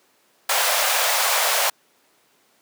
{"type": "high-pass noise", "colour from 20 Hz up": "pink", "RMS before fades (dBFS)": -20, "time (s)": [0.49, 1.7], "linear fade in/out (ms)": 5, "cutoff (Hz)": 540, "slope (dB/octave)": 48, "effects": ["pink hiss -60 dBFS RMS until 2.61 s", "high-pass 300 Hz 12 dB/octave"]}